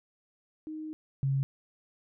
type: tone pair in turn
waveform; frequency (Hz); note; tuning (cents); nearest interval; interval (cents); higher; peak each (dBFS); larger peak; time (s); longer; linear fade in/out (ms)
sine; 311.1 / 136.4; D#4 / C#3; 0 / -28; octave + major second; 1428; first; -36 / -25; second; 0.67-0.93 / 1.23-1.43; first; 0
effects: none